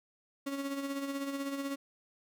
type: tone with tremolo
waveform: 35% pulse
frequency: 277.2 Hz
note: C#4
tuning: in tune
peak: -31 dBFS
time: 0.46-1.76 s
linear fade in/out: 10 ms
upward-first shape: sine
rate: 16 Hz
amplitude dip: 50%
effects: none

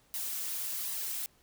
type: noise with flanger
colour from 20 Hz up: blue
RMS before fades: -36 dBFS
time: 0.14-1.26 s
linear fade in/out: 0 ms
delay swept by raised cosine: 1 to 5 ms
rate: 1.3 Hz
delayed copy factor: +0.55
effects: pink hiss -66 dBFS RMS until 1.42 s

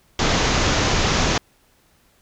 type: low-pass noise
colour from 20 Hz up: pink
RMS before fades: -19 dBFS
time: 0.19-1.38 s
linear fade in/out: 2 ms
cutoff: 7000 Hz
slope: 96 dB/octave
effects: pink hiss -59 dBFS RMS until 2.21 s

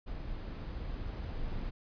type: noise with level ramp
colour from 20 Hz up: brown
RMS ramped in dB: -40 to -37 dBFS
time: 0.06-1.71 s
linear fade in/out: 20 ms
effects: resampled to 11025 Hz

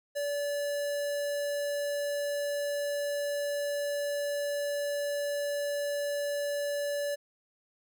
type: tone with notch filter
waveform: square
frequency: 576 Hz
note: D5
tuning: 34 cents flat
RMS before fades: -32 dBFS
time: 0.15-7.16 s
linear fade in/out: 20 ms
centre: 2500 Hz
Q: 1.9
effects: none

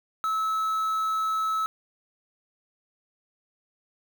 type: tone with quantisation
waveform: triangle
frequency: 1300 Hz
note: E6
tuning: 24 cents flat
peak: -22 dBFS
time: 0.24-1.66 s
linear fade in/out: 0 ms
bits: 7
effects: none

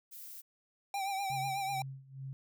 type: noise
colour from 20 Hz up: violet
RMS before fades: -48 dBFS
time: 0.11-0.42 s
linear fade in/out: 20 ms
type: tone with vibrato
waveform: square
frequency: 784 Hz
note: G5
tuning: in tune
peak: -34 dBFS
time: 0.94-1.82 s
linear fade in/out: 2 ms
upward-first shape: triangle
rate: 8.1 Hz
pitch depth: 60 cents each way
type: tone with tremolo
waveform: sine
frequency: 134.5 Hz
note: C3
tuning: 48 cents sharp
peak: -39 dBFS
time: 1.3-2.33 s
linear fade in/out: 0 ms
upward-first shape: sine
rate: 2.3 Hz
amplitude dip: 85%
effects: none

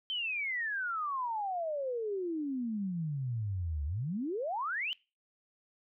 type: exponential two-way sweep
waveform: sine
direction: down then up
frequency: 3136 to 70.1 to 3136 Hz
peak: -32 dBFS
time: 0.1-4.93 s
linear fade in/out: 0 ms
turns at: 3.85 s
effects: noise-tail reverb RT60 0.3 s tail -23 dB re dry

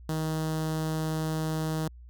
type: tone with notch filter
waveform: sawtooth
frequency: 157.8 Hz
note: D#3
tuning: 25 cents sharp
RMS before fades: -30 dBFS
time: 0.09-1.88 s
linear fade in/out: 2 ms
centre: 2300 Hz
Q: 1.4
effects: added 60 Hz sine -45 dBFS peak until 2.09 s

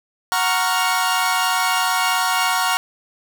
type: chord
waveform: sawtooth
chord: Gb major seventh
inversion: none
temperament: equal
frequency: 740 / 932.3 / 1108.7 / 1396.9 Hz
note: Gb5 / Bb5 / Db6 / F6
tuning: 0 / 0 / 0 / 0 cents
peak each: -19 dBFS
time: 0.32-2.77 s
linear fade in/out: 0 ms
effects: none

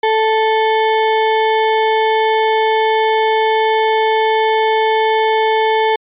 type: ring-modulated tone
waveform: square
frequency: 659.3 Hz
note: E5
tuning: in tune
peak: -9 dBFS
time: 0.03-5.96 s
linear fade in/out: 5 ms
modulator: 220 Hz
effects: resampled to 8000 Hz

